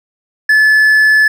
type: tone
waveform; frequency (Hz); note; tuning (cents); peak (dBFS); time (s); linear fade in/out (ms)
triangle; 1729; A6; -31; -4; 0.49-1.28; 5
effects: none